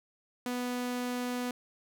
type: tone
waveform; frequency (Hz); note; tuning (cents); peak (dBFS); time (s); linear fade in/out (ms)
sawtooth; 246.9; B3; 0; -28; 0.46-1.51; 2
effects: none